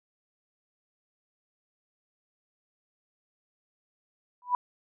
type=tone with exponential growth; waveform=sine; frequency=986 Hz; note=B5; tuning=3 cents flat; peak=-18 dBFS; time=4.42-4.55 s; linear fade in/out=1 ms; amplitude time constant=27 ms; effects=none